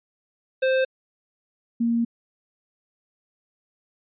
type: tone pair in turn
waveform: square / sine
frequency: 523.3 / 233.1 Hz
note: C5 / A#3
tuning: 0 / 0 cents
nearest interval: octave + major second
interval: 1400 cents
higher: first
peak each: -19 dBFS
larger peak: neither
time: 0.62-0.85 / 1.8-2.05 s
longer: second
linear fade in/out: 10 ms
effects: resampled to 8000 Hz